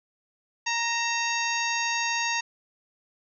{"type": "harmonic tone with a mistuned harmonic", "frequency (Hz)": 932.3, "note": "A#5", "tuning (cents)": 0, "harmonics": [1, 2, 3, 4, 5, 6, 7], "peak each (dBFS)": [-30, -30, -31, -36, -36, -36, -34], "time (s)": [0.66, 2.41], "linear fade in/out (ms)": 10, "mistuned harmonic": 3, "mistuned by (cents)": -60, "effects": []}